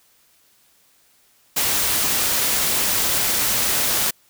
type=noise; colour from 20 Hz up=white; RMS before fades=-20 dBFS; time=1.56-4.11 s; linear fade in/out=10 ms; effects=white hiss -58 dBFS RMS until 4.29 s